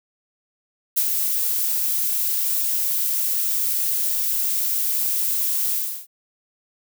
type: noise with ADSR envelope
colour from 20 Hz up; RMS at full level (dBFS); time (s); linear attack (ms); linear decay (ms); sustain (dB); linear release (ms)
violet; -18; 0.96-6.07; 15; 66; -4; 350
effects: none